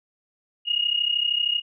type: tone pair together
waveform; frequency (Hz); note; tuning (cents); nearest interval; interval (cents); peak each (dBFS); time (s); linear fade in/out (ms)
sine; 2853 / 2886; F7 / F#7; +36 / -44; unison; 20; -23 / -24; 0.65-1.62; 50
effects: none